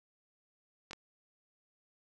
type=clicks; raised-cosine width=0.2 ms; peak=-26 dBFS; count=2; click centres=0.91 / 0.932 s; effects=none